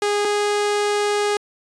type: tone pair in turn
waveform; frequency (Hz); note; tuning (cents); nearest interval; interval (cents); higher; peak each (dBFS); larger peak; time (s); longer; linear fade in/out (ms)
sawtooth; 411.7 / 413.2; G#4 / G#4; -15 / -9; unison; 6; second; -14; neither; 0.02-0.25 / 0.25-1.37; second; 2
effects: resampled to 22050 Hz